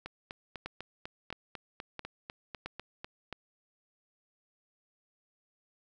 two click trains, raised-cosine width 0.3 ms, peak -24 / -22 dBFS, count 13 / 5, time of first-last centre 0.06-3.045 / 0.66-3.327 s, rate 4.02 / 1.5 Hz, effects none

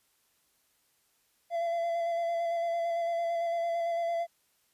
triangle tone with vibrato, 678 Hz, E5, 49 cents sharp, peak -26 dBFS, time 1.5-4.27 s, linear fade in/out 50 ms, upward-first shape square, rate 8.9 Hz, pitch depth 16 cents each way, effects white hiss -71 dBFS RMS until 4.73 s + resampled to 32000 Hz

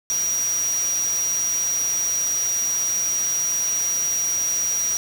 sine tone in noise, 5760 Hz, F#8, 47 cents flat, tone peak -20 dBFS, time 0.1-4.97 s, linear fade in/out 0 ms, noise white, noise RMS -32 dBFS, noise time 0.1-4.97 s, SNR +9 dB, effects none

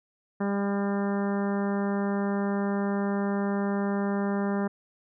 harmonic tone, 200 Hz, G3, 35 cents sharp, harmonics 1 / 2 / 3 / 4 / 5 / 6 / 7 / 8 / 9, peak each -26 / -32 / -36 / -38 / -40 / -42 / -43 / -44 / -45 dBFS, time 0.4-4.68 s, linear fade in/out 10 ms, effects none

